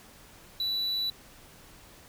triangle tone, 3952 Hz, B7, in tune, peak -26 dBFS, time 0.6-1.1 s, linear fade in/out 2 ms, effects pink hiss -53 dBFS RMS until 2.08 s

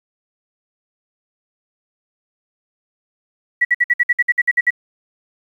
sine tone bursts, 1940 Hz, B6, 31 cents flat, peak -10 dBFS, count 12, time 3.61-4.706 s, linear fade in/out 10 ms, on 40 ms, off 56 ms, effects 8-bit

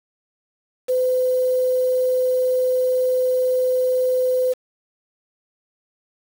sine tone with quantisation, 507 Hz, B4, 45 cents sharp, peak -16 dBFS, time 0.88-4.54 s, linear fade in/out 20 ms, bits 6, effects none

